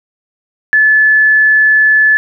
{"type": "tone", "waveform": "sine", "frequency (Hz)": 1730, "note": "A6", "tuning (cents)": -30, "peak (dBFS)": -5, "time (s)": [0.73, 2.17], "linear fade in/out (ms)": 0, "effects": []}